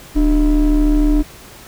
triangle ring-modulated tone, 166.9 Hz, E3, 22 cents sharp, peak -5 dBFS, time 0.15-1.23 s, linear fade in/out 20 ms, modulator 130 Hz, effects pink hiss -39 dBFS RMS until 1.67 s

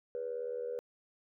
sine tone with amplitude modulation, 487.8 Hz, B4, 21 cents flat, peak -31 dBFS, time 0.15-0.79 s, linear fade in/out 0 ms, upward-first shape sine, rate 78.8 Hz, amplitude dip 80%, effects tanh soft clip ceiling -28 dBFS

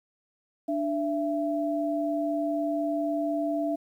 sine tone pair together, 295 / 669 Hz, D4 / E5, +8 / +25 cents, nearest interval octave + major second, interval 1417 cents, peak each -28 dBFS, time 0.68-3.76 s, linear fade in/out 10 ms, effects 10-bit

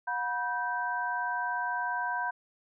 sine tone cluster, 723 / 973 / 1556 Hz, F#5 / B5 / G6, -40 / -26 / -13 cents, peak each -36 / -32 / -33 dBFS, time 0.07-2.31 s, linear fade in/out 10 ms, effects none

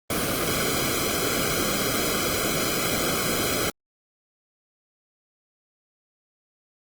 pink noise with comb filter, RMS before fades -25 dBFS, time 0.1-3.7 s, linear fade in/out 2 ms, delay 1.1 ms, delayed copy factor -0.9, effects Opus 24 kbps

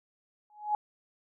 sine tone with exponential growth, 840 Hz, G#5, 19 cents sharp, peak -22 dBFS, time 0.5-0.75 s, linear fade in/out 1 ms, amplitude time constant 54 ms, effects none

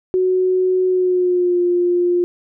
sine tone with pitch glide, 370 to 352.7 Hz, F#4 to F4, 0 to +17 cents, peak -13 dBFS, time 0.14-2.24 s, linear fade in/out 0 ms, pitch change -83 cents, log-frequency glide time 0.87-1.6 s, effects none

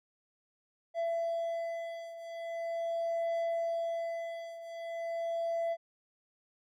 triangle beating tone pair, 670 / 670.41 Hz, E5 / E5, +28 / +29 cents, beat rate 0.41 Hz, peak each -32 / -36 dBFS, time 0.94-5.77 s, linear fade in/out 50 ms, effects none

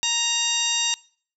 harmonic tone with a mistuned harmonic, 932.3 Hz, A#5, in tune, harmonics 1 / 2 / 3 / 4 / 5 / 6 / 7 / 8, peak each -34 / -36 / -26 / -25 / -32 / -27 / -37 / -29 dBFS, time 0.03-0.94 s, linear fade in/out 0 ms, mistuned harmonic 6, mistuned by +80 cents, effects noise-tail reverb RT60 0.5 s tail -24 dB re dry

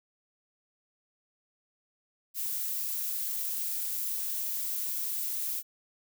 violet noise, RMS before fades -33 dBFS, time 2.34-5.63 s, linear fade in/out 50 ms, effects none

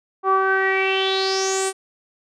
sawtooth tone with low-pass filter sweep, 383.5 Hz, G4, 38 cents flat, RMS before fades -20 dBFS, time 0.23-1.73 s, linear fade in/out 50 ms, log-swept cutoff 1000 to 9200 Hz, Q 6.9, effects none

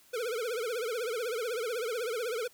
square tone with vibrato, 466.2 Hz, A#4, in tune, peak -32 dBFS, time 0.13-2.48 s, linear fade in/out 10 ms, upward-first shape triangle, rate 16 Hz, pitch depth 180 cents each way, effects white hiss -61 dBFS RMS until 2.53 s

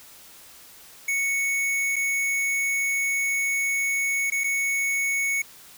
square tone with dropouts, 2217 Hz, C#7, in tune, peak -23 dBFS, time 1.08-5.42 s, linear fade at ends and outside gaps 5 ms, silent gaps 1.959-1.963 / 4.302-4.32 / 4.437-4.441 s, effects white hiss -48 dBFS RMS until 5.77 s

